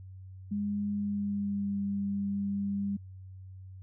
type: tone with pitch glide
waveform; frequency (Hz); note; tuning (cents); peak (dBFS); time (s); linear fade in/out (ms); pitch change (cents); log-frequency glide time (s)
sine; 204.6 to 199.7; G#3 to G3; -26 to +32; -29; 0.51-2.97; 10; -42; 0.92-1.77
effects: added 94 Hz sine -44 dBFS peak until 3.82 s